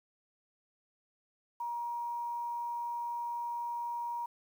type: tone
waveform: sine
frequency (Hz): 948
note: A#5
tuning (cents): +29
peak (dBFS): -34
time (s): 1.6-4.26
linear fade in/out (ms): 5
effects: 10-bit